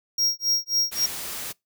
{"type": "tone with tremolo", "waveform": "square", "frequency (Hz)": 5600, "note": "F8", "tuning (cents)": 4, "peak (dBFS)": -19, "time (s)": [0.18, 1.06], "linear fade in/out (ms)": 5, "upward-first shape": "sine", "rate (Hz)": 3.7, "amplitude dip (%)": 100}
{"type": "noise", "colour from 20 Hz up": "white", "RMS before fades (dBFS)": -33, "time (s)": [0.91, 1.53], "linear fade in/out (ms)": 20}
{"effects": ["noise-tail reverb RT60 0.2 s tail -26 dB re dry"]}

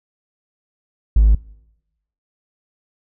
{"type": "tone", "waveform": "triangle", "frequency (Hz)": 52.8, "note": "G#1", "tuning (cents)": 29, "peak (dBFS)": -5, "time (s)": [1.16, 1.35], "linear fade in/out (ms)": 5, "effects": ["noise-tail reverb RT60 0.9 s tail -25 dB re dry", "tanh soft clip ceiling -4 dBFS"]}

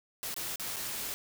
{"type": "noise with dropouts", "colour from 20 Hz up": "white", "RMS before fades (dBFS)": -37, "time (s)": [0.23, 1.14], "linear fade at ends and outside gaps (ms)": 0, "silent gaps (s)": [[0.342, 0.364], [0.558, 0.597], [0.76, 0.766]], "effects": []}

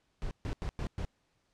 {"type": "noise bursts at uneven times", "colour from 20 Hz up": "brown", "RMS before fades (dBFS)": -35, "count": 5, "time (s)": [[0.22, 0.31], [0.45, 0.53], [0.62, 0.69], [0.79, 0.87], [0.98, 1.05]], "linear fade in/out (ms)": 0, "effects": ["pink hiss -75 dBFS RMS until 1.53 s", "low-pass 7000 Hz 12 dB/octave"]}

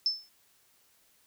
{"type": "tone with exponential decay", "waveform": "sine", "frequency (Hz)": 5274, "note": "E8", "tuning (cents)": 0, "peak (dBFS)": -21, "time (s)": [0.06, 0.29], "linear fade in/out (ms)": 1, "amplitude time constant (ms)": 48, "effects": ["white hiss -66 dBFS RMS until 1.26 s"]}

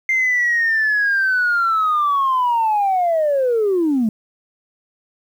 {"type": "linear sweep", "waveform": "sine", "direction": "down", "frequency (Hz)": [2100, 207.7], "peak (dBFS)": -13, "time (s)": [0.09, 4.09], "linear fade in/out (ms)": 2, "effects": ["tanh soft clip ceiling -11 dBFS", "8-bit"]}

